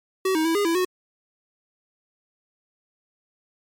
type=tone with pitch steps; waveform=square; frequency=378.9 / 316.2 / 328.4 / 408.3 / 332.7 / 366.7 Hz; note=F#4 / D#4 / E4 / G#4 / E4 / F#4; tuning=+41 / +28 / -6 / -29 / +16 / -15 cents; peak=-20 dBFS; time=0.25-0.85 s; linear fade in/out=5 ms; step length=100 ms; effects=MP3 64 kbps